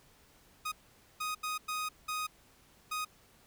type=tone bursts at uneven times; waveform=sawtooth; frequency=1248 Hz; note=D#6; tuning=5 cents sharp; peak=-30 dBFS; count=6; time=0.65-0.72 / 1.2-1.35 / 1.43-1.58 / 1.68-1.89 / 2.08-2.27 / 2.91-3.05 s; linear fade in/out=10 ms; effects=pink hiss -63 dBFS RMS until 3.46 s